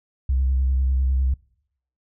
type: tone with vibrato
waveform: sine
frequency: 65.7 Hz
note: C2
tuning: 8 cents sharp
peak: -16 dBFS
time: 0.29-1.34 s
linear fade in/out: 5 ms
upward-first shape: square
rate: 10 Hz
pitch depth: 28 cents each way
effects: noise-tail reverb RT60 0.7 s tail -25 dB re dry + tanh soft clip ceiling -14 dBFS